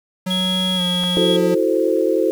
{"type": "tone with pitch glide", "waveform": "square", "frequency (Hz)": [185, 179.01], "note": ["F#3", "F3"], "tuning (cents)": [0, 43], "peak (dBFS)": -21, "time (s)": [0.26, 1.55], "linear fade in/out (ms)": 10, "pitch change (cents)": -57, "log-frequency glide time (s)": [0.76, 0.81]}
{"type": "tone", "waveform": "triangle", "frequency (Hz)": 3322, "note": "G#7", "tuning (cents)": 0, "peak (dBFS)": -18, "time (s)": [0.3, 1.37], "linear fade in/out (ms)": 10}
{"type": "clicks", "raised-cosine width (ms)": 0.5, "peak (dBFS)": -18, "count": 2, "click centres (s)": [1.035, 1.039]}
{"type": "chord", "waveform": "sine", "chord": "F# half-diminished seventh", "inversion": "third", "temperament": "equal with one note detuned", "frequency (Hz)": [328.1, 370, 440, 523.3], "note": ["E4", "F#4", "A4", "C5"], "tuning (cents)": [-8, 0, 0, 0], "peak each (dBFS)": -20, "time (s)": [1.17, 2.31], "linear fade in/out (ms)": 0}
{"effects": ["7-bit"]}